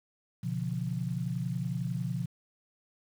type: chord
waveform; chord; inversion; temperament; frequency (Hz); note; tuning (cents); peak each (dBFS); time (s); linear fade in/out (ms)
sine; B diminished; none; equal with one note detuned; 123.47 / 143.73 / 174.61; B2 / D3 / F3; 0 / -37 / 0; -34 / -36 / -34; 0.43-2.26; 10
effects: 9-bit